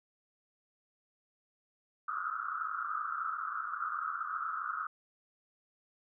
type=band-pass noise; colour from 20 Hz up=pink; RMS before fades=-37 dBFS; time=2.08-4.87 s; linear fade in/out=5 ms; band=1200 to 1400 Hz; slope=96 dB/octave; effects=none